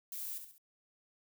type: noise with echo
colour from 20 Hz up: violet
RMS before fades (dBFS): -42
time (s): 0.12-0.38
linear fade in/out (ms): 2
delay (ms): 67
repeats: 3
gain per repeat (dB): -7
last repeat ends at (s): 0.581
effects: none